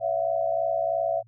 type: tone cluster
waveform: sine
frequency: 565 / 664 / 727 Hz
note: C#5 / E5 / F#5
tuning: +33 / +12 / -31 cents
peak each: -31 / -24 / -30 dBFS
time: 0-1.23 s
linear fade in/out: 50 ms
effects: added 114 Hz sine -53 dBFS peak until 1.27 s